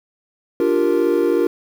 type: chord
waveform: triangle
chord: G minor seventh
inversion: second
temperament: equal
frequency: 293.7 / 349.2 / 392 / 466.2 Hz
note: D4 / F4 / G4 / Bb4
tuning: 0 / 0 / 0 / 0 cents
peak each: -20 / -16 / -20 / -17 dBFS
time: 0.6-1.47 s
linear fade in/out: 2 ms
effects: 7-bit